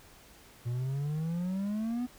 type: exponential sweep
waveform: triangle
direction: up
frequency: 117.3 to 251.5 Hz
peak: -28 dBFS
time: 0.65-2.07 s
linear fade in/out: 20 ms
effects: pink hiss -56 dBFS RMS until 2.18 s